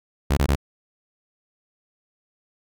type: tone bursts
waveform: sawtooth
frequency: 69.9 Hz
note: C#2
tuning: 15 cents sharp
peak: -13 dBFS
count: 3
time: 0.3-0.556 s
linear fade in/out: 10 ms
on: 72 ms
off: 20 ms
effects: none